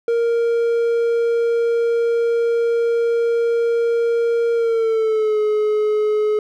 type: tone with pitch glide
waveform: triangle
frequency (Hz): 466.2 to 425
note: A#4 to G#4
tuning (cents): 0 to +40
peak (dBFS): -13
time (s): 0.08-6.39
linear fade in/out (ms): 2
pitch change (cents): -160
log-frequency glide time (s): 4.54-5.39
effects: none